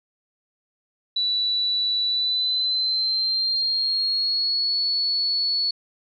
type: tone with pitch glide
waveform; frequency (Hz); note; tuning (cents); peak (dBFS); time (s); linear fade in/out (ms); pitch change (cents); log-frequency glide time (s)
sine; 3951 to 4409; B7 to C#8; 0 to -10; -20; 1.16-5.71; 5; +190; 2.07-4.79
effects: none